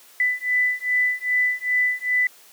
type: beating tone pair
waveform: sine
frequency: 1992 / 1994.5 Hz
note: B6 / B6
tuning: +14 / +17 cents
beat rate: 2.5 Hz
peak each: -22 dBFS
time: 0.2-2.27 s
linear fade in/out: 2 ms
effects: white hiss -50 dBFS RMS until 2.52 s + high-pass 300 Hz 12 dB/octave